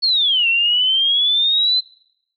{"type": "exponential two-way sweep", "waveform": "sine", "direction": "down then up", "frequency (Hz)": [4443, 2694, 4087], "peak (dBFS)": -13, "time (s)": [0.02, 1.81], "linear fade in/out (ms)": 20, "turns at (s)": 0.48, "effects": ["noise-tail reverb RT60 0.8 s tail -26 dB re dry"]}